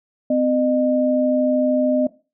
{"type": "tone pair together", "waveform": "sine", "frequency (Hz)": [256.6, 610.3], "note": ["C4", "D#5"], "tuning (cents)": [-34, -34], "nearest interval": "octave + minor third", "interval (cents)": 1500, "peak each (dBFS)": [-18, -18], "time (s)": [0.3, 2.07], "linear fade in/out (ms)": 5, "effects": ["noise-tail reverb RT60 0.3 s tail -17 dB re dry"]}